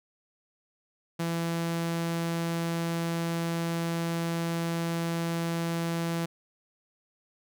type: tone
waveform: sawtooth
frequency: 167.5 Hz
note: E3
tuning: 28 cents sharp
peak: -24 dBFS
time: 1.19-6.26 s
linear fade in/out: 10 ms
effects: none